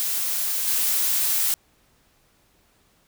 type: noise with level steps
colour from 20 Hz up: blue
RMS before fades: -25 / -22 dBFS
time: 0-1.54 s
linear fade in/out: 0 ms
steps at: 0.67 s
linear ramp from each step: 10 ms
effects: pink hiss -62 dBFS RMS until 3.07 s